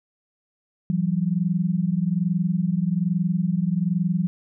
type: tone pair together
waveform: sine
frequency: 168.1 / 189.29 Hz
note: E3 / F#3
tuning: +34 / +40 cents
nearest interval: major second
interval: 206 cents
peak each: -22 / -23 dBFS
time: 0.9-4.27 s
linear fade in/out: 0 ms
effects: none